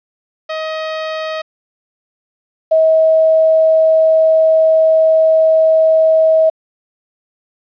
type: tone pair in turn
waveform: sawtooth / sine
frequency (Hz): 631 / 639.4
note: D#5 / D#5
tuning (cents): +24 / +47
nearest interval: unison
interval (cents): 23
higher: second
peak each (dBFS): -15 / -7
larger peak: second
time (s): 0.49-1.42 / 2.71-6.5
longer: second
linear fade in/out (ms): 10
effects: resampled to 11025 Hz + 8-bit